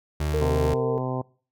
30% pulse tone, 75.3 Hz, D2, 44 cents sharp, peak -21 dBFS, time 0.2-0.74 s, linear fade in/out 5 ms
sine tone with vibrato, 454.7 Hz, A#4, 43 cents flat, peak -23 dBFS, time 0.34-0.98 s, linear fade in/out 0 ms, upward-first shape sine, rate 9.4 Hz, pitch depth 28 cents each way
harmonic tone, 128.4 Hz, C3, 32 cents flat, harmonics 1 / 2 / 3 / 4 / 5 / 6 / 7 / 8, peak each -29 / -32 / -34 / -35 / -36 / -37 / -37 / -38 dBFS, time 0.41-1.22 s, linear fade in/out 10 ms
effects noise-tail reverb RT60 0.4 s tail -22 dB re dry

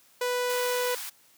sawtooth tone, 493.9 Hz, B4, in tune, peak -22 dBFS, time 0.21-0.95 s, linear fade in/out 5 ms
white high-pass noise, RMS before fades -37 dBFS, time 0.49-1.1 s, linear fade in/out 10 ms, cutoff 780 Hz, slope 48 dB/octave
effects white hiss -60 dBFS RMS until 1.37 s + high-pass 100 Hz 12 dB/octave

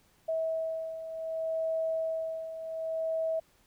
sine beating tone pair, 646 / 646.66 Hz, E5 / E5, -35 / -33 cents, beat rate 0.66 Hz, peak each -37 / -31 dBFS, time 0.28-3.4 s, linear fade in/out 10 ms, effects pink hiss -66 dBFS RMS until 3.66 s

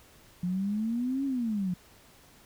sine exponential two-way sweep, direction up then down, 174.61 to 279.5 to 174.61 Hz, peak -27 dBFS, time 0.43-1.74 s, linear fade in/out 5 ms, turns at 1.25 s, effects pink hiss -57 dBFS RMS until 2.45 s

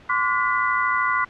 sine tone cluster, 1034 / 1147 / 1443 / 1991 Hz, C6 / D6 / F#6 / B6, -21 / -41 / -44 / +14 cents, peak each -24 dBFS, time 0.09-1.25 s, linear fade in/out 10 ms, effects pink hiss -48 dBFS RMS until 1.29 s + low-pass 3000 Hz 12 dB/octave

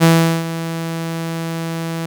sawtooth tone with ADSR envelope, 164.81 Hz, E3, in tune, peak -3 dBFS, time 0-2.06 s, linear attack 32 ms, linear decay 400 ms, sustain -14 dB, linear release 4 ms, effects none

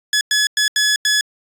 15% pulse tone bursts at uneven times, 1700 Hz, G#6, 40 cents sharp, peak -7 dBFS, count 5, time 0.13-0.21 / 0.31-0.47 / 0.57-0.68 / 0.76-0.96 / 1.05-1.21 s, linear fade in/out 2 ms, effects resampled to 32000 Hz

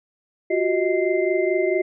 sine tone cluster, 355.4 / 379.9 / 627 / 2083 Hz, F4 / F#4 / D#5 / C7, +30 / +46 / +13 / -8 cents, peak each -22 / -22 / -24 / -29 dBFS, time 0.5-1.82 s, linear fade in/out 10 ms, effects none

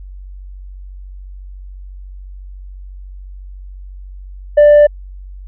sine tone with tanh clipping, 590 Hz, D5, 8 cents sharp, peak -4 dBFS, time 4.57-4.87 s, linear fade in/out 10 ms, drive 2 dB, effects added 47 Hz sine -29 dBFS peak until 5.47 s

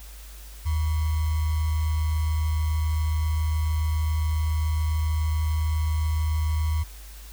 sine tone with sample-and-hold, 78.2 Hz, D#2, 9 cents sharp, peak -21 dBFS, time 0.65-6.84 s, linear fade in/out 20 ms, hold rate 1050 Hz, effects added 51 Hz sine -40 dBFS peak until 7.32 s + white hiss -48 dBFS RMS until 7.32 s

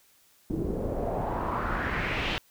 pink noise with low-pass filter sweep, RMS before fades -30 dBFS, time 0.5-2.38 s, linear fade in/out 0 ms, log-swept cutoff 320 to 3200 Hz, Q 2.6, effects white hiss -62 dBFS RMS until 2.5 s

